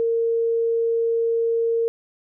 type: tone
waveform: sine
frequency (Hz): 460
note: A#4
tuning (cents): -23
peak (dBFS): -18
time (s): 0-1.88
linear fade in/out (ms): 0
effects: none